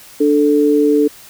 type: tone pair together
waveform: sine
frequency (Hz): 294.3 / 440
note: D4 / A4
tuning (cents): +4 / 0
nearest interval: perfect fifth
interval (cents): 696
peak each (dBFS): -12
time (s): 0.2-1.08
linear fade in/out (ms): 10
effects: white hiss -40 dBFS RMS until 1.29 s